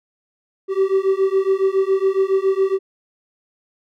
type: beating tone pair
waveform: triangle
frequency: 382.1 / 389.3 Hz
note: G4 / G4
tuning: -44 / -12 cents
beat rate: 7.2 Hz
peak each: -16 dBFS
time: 0.68-2.79 s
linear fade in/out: 50 ms
effects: none

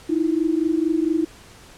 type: tone pair together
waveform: sine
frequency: 312.3 / 336.7 Hz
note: D#4 / E4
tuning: +7 / +37 cents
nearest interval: minor second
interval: 130 cents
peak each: -20 / -21 dBFS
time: 0.09-1.25 s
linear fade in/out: 10 ms
effects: pink hiss -46 dBFS RMS until 1.77 s + low-pass 10000 Hz 12 dB/octave

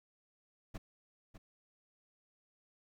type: noise with echo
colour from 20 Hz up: brown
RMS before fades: -41 dBFS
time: 0.74-0.78 s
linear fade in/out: 10 ms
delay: 600 ms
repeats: 1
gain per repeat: -10 dB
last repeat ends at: 1.38 s
effects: none

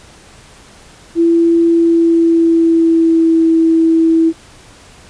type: tone with pitch glide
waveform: sine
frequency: 335.5 to 326.5 Hz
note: E4 to E4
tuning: +31 to -17 cents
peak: -7 dBFS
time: 1.15-4.33 s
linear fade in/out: 50 ms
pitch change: -48 cents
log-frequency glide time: 1.68-3.46 s
effects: pink hiss -41 dBFS RMS until 5.09 s + resampled to 22050 Hz

